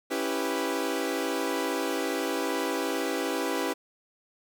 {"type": "chord", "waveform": "sawtooth", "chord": "C# half-diminished seventh", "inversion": "none", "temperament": "equal", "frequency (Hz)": [277.2, 329.6, 392, 493.9], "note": ["C#4", "E4", "G4", "B4"], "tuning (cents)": [0, 0, 0, 0], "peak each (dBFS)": -29, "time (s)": [0.1, 3.74], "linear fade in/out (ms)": 20, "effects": []}